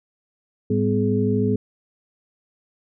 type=tone cluster; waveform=sine; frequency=108 / 199 / 251.7 / 421.7 Hz; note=A2 / G3 / B3 / G#4; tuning=-32 / +26 / +33 / +26 cents; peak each=-23 dBFS; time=0.7-1.56 s; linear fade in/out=5 ms; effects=none